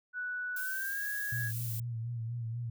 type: tone with pitch glide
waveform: sine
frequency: 1480 to 1661.2 Hz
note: F#6 to G#6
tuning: 0 to 0 cents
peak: -34 dBFS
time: 0.13-1.52 s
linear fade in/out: 50 ms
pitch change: +200 cents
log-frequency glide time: 0.57-1.06 s
type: noise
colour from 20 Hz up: violet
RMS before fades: -41 dBFS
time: 0.56-1.8 s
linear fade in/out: 5 ms
type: tone with vibrato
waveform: sine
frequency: 116.54 Hz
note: A#2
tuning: in tune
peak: -34 dBFS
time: 1.32-2.7 s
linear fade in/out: 5 ms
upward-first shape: sine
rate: 4.1 Hz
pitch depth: 56 cents each way
effects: none